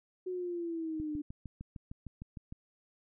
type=linear sweep; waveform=sine; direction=down; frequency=370 to 293.7 Hz; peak=-34 dBFS; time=0.26-1.22 s; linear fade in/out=10 ms
type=click train; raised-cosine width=5 ms; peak=-31 dBFS; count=11; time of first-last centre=1-2.524 s; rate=6.56 Hz
effects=none